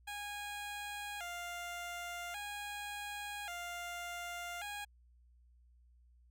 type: tone with vibrato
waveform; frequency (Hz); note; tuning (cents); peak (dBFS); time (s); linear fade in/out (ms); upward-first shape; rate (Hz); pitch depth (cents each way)
15% pulse; 758; F#5; +42; -35; 0.07-4.85; 10; square; 0.44; 140
effects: added 60 Hz sine -62 dBFS peak until 6.3 s